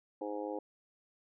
harmonic tone, 103.83 Hz, G#2, in tune, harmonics 3 / 4 / 5 / 6 / 7 / 8 / 9, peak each -41 / -43 / -40 / -54 / -50 / -44 / -56 dBFS, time 0.21-0.59 s, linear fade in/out 5 ms, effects none

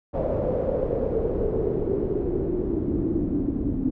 pink noise with low-pass filter sweep, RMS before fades -25 dBFS, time 0.13-3.91 s, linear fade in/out 20 ms, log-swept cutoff 580 to 270 Hz, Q 5.9, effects none

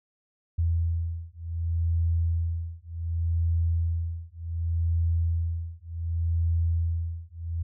sine beating tone pair, 83.2 / 83.87 Hz, E2 / E2, +17 / +30 cents, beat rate 0.67 Hz, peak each -27 dBFS, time 0.58-7.63 s, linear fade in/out 10 ms, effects none

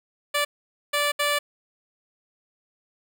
10% pulse tone bursts at uneven times, 583 Hz, D5, 13 cents flat, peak -13 dBFS, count 3, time 0.34-0.45 / 0.93-1.12 / 1.19-1.39 s, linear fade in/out 10 ms, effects none

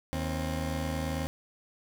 20% pulse tone pair together, 79.1 / 265.8 Hz, D#2 / C4, +29 / +27 cents, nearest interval octave + major sixth, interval 2098 cents, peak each -27 / -30 dBFS, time 0.13-1.27 s, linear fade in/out 0 ms, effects none

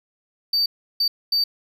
triangle tone bursts at uneven times, 4611 Hz, D8, 33 cents flat, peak -16 dBFS, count 3, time 0.53-0.66 / 1-1.08 / 1.32-1.44 s, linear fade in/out 5 ms, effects none

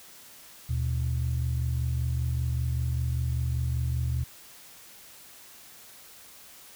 sine tone pair together, 76.86 / 122 Hz, D#2 / B2, -21 / -21 cents, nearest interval minor sixth, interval 800 cents, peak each -27 dBFS, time 0.69-4.24 s, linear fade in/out 10 ms, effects tanh soft clip ceiling -19 dBFS + white hiss -50 dBFS RMS until 6.75 s

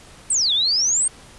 sine exponential two-way sweep, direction down then up, 8790 to 3322 to 8790 Hz, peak -16 dBFS, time 0.3-1.08 s, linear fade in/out 5 ms, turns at 0.53 s, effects pink hiss -45 dBFS RMS until 1.38 s + resampled to 24000 Hz

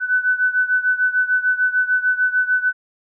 sine beating tone pair, 1500 / 1506.7 Hz, F#6 / F#6, +23 / +31 cents, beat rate 6.7 Hz, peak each -17 / -20 dBFS, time 0-2.73 s, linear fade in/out 50 ms, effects none

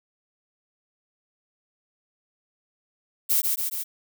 violet noise with echo, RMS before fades -21 dBFS, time 3.29-3.42 s, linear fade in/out 20 ms, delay 140 ms, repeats 3, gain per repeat -3 dB, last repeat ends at 3.84 s, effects none

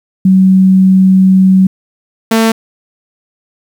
sine / sawtooth tone pair in turn, 188.8 / 224.5 Hz, F#3 / A3, +35 / +35 cents, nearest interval minor third, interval 300 cents, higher second, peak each -3 dBFS, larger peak neither, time 0.25-1.67 / 2.31-2.52 s, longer first, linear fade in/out 5 ms, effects 7-bit

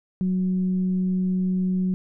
sine tone with frequency modulation, 185 Hz, F#3, in tune, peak -20 dBFS, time 0.21-1.94 s, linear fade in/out 0 ms, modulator 182 Hz, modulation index 0.22, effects none

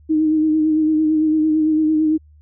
sine tone with vibrato, 311.1 Hz, D#4, in tune, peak -13 dBFS, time 0.09-2.18 s, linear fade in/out 20 ms, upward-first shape sine, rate 8.9 Hz, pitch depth 29 cents each way, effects added 75 Hz sine -45 dBFS peak until 2.41 s

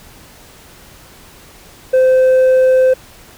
triangle tone with hard clipping, 517 Hz, C5, 21 cents flat, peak -6 dBFS, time 1.93-2.94 s, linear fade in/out 10 ms, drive 1 dB, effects pink hiss -41 dBFS RMS until 3.37 s

